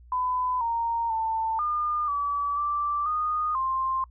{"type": "tone with pitch steps", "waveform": "sine", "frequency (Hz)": [1005, 927, 892, 1210, 1148, 1171, 1232, 1052], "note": ["B5", "A#5", "A5", "D#6", "D6", "D6", "D#6", "C6"], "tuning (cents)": [30, -10, 23, -49, -40, -5, -17, 9], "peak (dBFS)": -24, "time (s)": [0.12, 4.04], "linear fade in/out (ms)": 2, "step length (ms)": 490, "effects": ["noise-tail reverb RT60 0.1 s tail -26 dB re dry", "added 60 Hz sine -48 dBFS peak until 4.1 s"]}